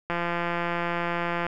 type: click train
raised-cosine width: 0.5 ms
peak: -13 dBFS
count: 236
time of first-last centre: 0.1-1.466 s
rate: 172 Hz
effects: none